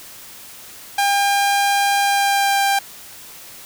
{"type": "tone with pitch glide", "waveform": "sawtooth", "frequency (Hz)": [802, 793.7], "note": ["G5", "G5"], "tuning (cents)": [39, 21], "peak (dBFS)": -11, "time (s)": [0.98, 2.79], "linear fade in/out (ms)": 5, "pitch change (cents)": -18, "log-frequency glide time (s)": [2, 2.61], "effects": ["white hiss -39 dBFS RMS until 3.65 s"]}